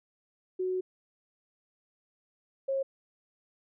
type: tone pair in turn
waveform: sine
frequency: 370 / 540.7 Hz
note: F#4 / C#5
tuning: 0 / -43 cents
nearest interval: perfect fifth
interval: 657 cents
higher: second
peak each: -28 / -27 dBFS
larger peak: second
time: 0.59-0.81 / 2.68-2.83 s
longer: first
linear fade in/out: 10 ms
effects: none